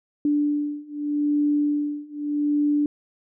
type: beating tone pair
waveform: sine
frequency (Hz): 293 / 293.82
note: D4 / D4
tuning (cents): -4 / +1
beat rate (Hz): 0.82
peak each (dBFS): -24 / -23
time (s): 0.25-2.86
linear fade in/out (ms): 2
effects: none